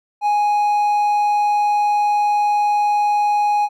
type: tone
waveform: triangle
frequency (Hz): 830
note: G#5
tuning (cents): -1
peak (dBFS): -12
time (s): 0.21-3.69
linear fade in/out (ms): 50
effects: none